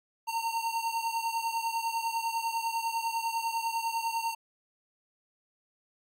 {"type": "beating tone pair", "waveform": "square", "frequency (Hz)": [911, 921], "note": ["A#5", "A#5"], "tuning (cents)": [-40, -21], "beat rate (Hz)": 10, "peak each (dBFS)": [-32, -35], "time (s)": [0.27, 4.35], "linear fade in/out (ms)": 20, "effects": ["AAC 64 kbps"]}